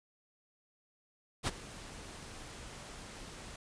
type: noise with ADSR envelope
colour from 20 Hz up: pink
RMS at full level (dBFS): -31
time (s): 1.43-3.56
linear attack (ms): 45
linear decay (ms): 26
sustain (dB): -17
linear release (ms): 4
effects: resampled to 22050 Hz